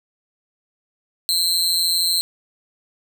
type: tone with amplitude modulation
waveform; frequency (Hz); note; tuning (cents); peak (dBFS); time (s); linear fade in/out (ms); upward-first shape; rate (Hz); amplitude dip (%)
sawtooth; 4117; C8; -29; -10; 1.29-2.21; 0; sine; 173; 95
effects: none